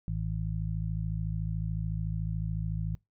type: harmonic tone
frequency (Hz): 53.8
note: A1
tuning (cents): -38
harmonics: 1 / 2 / 3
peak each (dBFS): -34 / -34 / -34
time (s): 0.08-2.95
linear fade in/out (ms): 0
effects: noise-tail reverb RT60 0.2 s tail -24 dB re dry